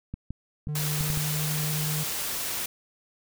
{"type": "clicks", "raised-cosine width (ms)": 5, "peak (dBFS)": -21, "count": 6, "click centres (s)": [0.14, 0.306, 0.672, 1.009, 1.102, 1.173]}
{"type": "tone with pitch glide", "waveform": "triangle", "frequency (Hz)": [150, 152.18], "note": ["D3", "D#3"], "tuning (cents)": [37, -38], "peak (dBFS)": -26, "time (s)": [0.68, 2.04], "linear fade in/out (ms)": 10, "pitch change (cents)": 25, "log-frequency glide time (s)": [0.86, 1.69]}
{"type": "noise", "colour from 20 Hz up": "white", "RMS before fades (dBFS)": -31, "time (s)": [0.75, 2.66], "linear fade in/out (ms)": 5}
{"effects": []}